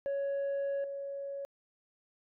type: tone with level steps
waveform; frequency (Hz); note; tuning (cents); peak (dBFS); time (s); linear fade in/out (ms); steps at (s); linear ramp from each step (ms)
sine; 557; C#5; +8; -28 / -36; 0.06-1.45; 0; 0.84; 2
effects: tanh soft clip ceiling -30 dBFS